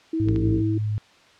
sine tone with tremolo, 323.1 Hz, E4, 35 cents flat, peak -21 dBFS, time 0.13-0.78 s, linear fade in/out 5 ms, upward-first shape triangle, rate 2.9 Hz, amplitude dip 25%
sine tone with vibrato, 106.3 Hz, G#2, 41 cents sharp, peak -22 dBFS, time 0.2-0.98 s, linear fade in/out 0 ms, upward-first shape sine, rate 2.3 Hz, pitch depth 9 cents each way
harmonic tone, 55.8 Hz, A1, 25 cents sharp, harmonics 1 / 2 / 3 / 4 / 5 / 6 / 7 / 8, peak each -28 / -31 / -30 / -36 / -36 / -35 / -38 / -35 dBFS, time 0.24-0.63 s, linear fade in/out 50 ms
clicks, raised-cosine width 0.2 ms, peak -22 dBFS, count 2, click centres 0.286 / 0.361 s
effects white hiss -53 dBFS RMS until 1.39 s + low-pass 4000 Hz 12 dB/octave

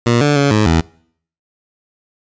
15% pulse tone with pitch steps, 118.6 / 146.1 / 141.3 / 107 / 81.8 Hz, A#2 / D3 / C#3 / A2 / E2, +30 / -9 / +34 / -48 / -13 cents, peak -4 dBFS, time 0.06-0.81 s, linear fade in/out 5 ms, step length 150 ms, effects noise-tail reverb RT60 0.6 s tail -24 dB re dry + resampled to 16000 Hz

